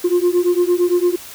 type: beating tone pair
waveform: sine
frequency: 349.2 / 358 Hz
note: F4 / F4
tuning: 0 / +43 cents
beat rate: 8.8 Hz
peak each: -14 / -14 dBFS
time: 0.04-1.16 s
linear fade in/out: 10 ms
effects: tanh soft clip ceiling -9 dBFS + white hiss -36 dBFS RMS until 1.34 s